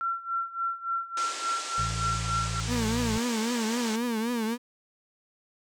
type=tone with tremolo; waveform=sine; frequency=1359 Hz; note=F6; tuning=48 cents flat; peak=-25 dBFS; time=0.01-2.6 s; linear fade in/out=0 ms; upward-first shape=sine; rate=3.5 Hz; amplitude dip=85%
type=band-pass noise; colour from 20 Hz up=white; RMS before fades=-37 dBFS; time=1.17-3.96 s; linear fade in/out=2 ms; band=270 to 8100 Hz; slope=48 dB/octave
type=harmonic tone; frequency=55.8 Hz; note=A1; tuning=25 cents sharp; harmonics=1 / 2 / 3; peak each=-34 / -32 / -38 dBFS; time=1.78-3.18 s; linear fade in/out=5 ms
type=tone with vibrato; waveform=35% pulse; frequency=230.8 Hz; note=A#3; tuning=17 cents flat; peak=-25 dBFS; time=2.67-4.58 s; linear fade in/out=50 ms; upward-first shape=triangle; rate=3.8 Hz; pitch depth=130 cents each way
effects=none